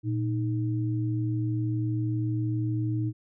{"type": "tone pair together", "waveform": "sine", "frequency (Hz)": [116.3, 311.1], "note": ["A#2", "D#4"], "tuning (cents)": [-4, 0], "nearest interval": "octave + perfect fourth", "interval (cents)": 1704, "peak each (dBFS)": [-26, -31], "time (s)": [0.03, 3.13], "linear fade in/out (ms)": 50, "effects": []}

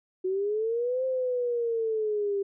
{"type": "linear two-way sweep", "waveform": "sine", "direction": "up then down", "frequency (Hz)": [366.2, 524, 393.1], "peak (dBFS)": -25, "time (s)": [0.24, 2.43], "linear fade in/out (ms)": 10, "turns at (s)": 1.05, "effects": []}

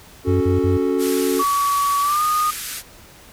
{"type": "chord", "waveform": "triangle", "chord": "F# minor", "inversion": "second", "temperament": "equal", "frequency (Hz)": [277.2, 370, 440], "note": ["C#4", "F#4", "A4"], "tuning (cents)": [0, 0, 0], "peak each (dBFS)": [-19, -19, -20], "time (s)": [0.24, 1.44], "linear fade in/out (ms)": 50}
{"type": "tone bursts", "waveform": "sine", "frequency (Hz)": 92.5, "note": "F#2", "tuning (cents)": 0, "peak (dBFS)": -17, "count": 3, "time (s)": [0.27, 0.776], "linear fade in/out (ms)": 10, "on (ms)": 140, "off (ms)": 43}
{"type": "band-pass noise", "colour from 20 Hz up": "white", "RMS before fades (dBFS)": -30, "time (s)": [0.98, 2.83], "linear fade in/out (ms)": 50, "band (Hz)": [1200, 14000], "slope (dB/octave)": 96}
{"type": "tone with pitch glide", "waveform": "sine", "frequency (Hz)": [1134, 1229.5], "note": ["C#6", "D#6"], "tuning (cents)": [39, -21], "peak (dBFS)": -16, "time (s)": [1.39, 2.51], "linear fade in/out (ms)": 10, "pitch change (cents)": 140, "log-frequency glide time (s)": [2.01, 2.23]}
{"effects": ["pink hiss -45 dBFS RMS until 3.32 s"]}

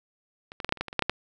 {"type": "clicks", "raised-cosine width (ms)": 0.3, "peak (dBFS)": [-25, -18, -13, -12, -6, -28, -12, -20, -22, -6, -8, -8], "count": 12, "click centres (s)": [0.519, 0.602, 0.646, 0.692, 0.724, 0.773, 0.81, 0.883, 0.929, 0.993, 1.023, 1.096], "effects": []}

